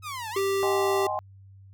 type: exponential two-way sweep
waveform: sawtooth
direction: down then up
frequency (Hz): 1300 to 837 to 1300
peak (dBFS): -29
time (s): 0.02-0.41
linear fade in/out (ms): 50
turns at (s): 0.3
type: tone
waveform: square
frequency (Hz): 392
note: G4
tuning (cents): 0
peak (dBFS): -24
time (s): 0.36-1.07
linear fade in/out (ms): 5
type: chord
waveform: sine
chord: Ab major seventh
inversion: second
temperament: equal with one note detuned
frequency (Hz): 622.3 / 764.3 / 830.6 / 1046.5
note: Eb5 / G5 / Ab5 / C6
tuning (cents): 0 / -44 / 0 / 0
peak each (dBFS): -32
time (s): 0.63-1.19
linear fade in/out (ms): 0
effects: added 97 Hz sine -47 dBFS peak until 1.73 s